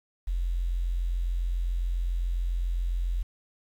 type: tone with quantisation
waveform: sine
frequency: 43.65 Hz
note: F1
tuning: in tune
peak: -25 dBFS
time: 0.27-3.23 s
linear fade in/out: 10 ms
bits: 9
effects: none